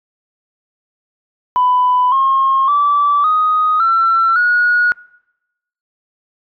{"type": "tone with pitch steps", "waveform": "sine", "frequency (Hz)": [997, 1074.7, 1158.6, 1248.9, 1346.3, 1451.3], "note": ["B5", "C6", "D6", "D#6", "E6", "F#6"], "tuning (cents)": [16, 46, -24, 6, 36, -34], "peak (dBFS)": -9, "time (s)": [1.56, 4.92], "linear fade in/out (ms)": 0, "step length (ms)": 560, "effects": ["noise-tail reverb RT60 0.9 s tail -23 dB re dry", "tanh soft clip ceiling -5 dBFS"]}